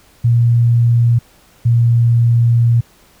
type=tone pair in turn; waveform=sine; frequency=118.2 / 117.72 Hz; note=A#2 / A#2; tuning=+24 / +17 cents; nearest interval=unison; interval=7 cents; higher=first; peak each=-8 dBFS; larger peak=neither; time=0.24-1.19 / 1.65-2.81 s; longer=second; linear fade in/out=10 ms; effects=pink hiss -49 dBFS RMS until 3.2 s